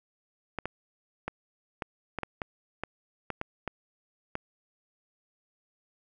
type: clicks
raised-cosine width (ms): 0.5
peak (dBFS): -17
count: 12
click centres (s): 0.587 / 0.656 / 1.28 / 1.822 / 2.187 / 2.233 / 2.418 / 2.836 / 3.303 / 3.414 / 3.677 / 4.354
effects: none